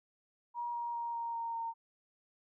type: tone with pitch steps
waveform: sine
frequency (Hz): 953 / 945.9 / 938.8 / 931.8 / 924.8 / 917.9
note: A#5 / A#5 / A#5 / A#5 / A#5 / A#5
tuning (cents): +38 / +25 / +12 / -1 / -14 / -27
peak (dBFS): -35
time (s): 0.54-1.74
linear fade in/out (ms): 50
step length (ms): 200
effects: none